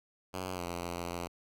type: tone with pitch glide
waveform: 5% pulse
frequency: 92.5 to 86.81 Hz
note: F#2 to F2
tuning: 0 to -10 cents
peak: -25 dBFS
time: 0.33-1.28 s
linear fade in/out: 20 ms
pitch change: -110 cents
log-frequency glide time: 0.53-0.63 s
effects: none